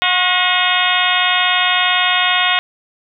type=harmonic tone with a mistuned harmonic; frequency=362.2 Hz; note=F#4; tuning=37 cents flat; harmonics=2 / 3 / 4 / 5 / 6 / 7 / 8 / 9 / 10; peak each=-21 / -21 / -21 / -21 / -21 / -21 / -21 / -21 / -21 dBFS; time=0.02-2.59 s; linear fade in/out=0 ms; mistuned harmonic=5; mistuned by=+76 cents; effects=none